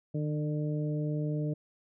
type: harmonic tone with a mistuned harmonic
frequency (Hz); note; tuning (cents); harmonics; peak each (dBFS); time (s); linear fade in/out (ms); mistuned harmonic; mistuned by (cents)
150; D3; +37; 1 / 2 / 3 / 4; -30 / -36 / -40 / -42; 0.14-1.54; 10; 1; +22
effects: none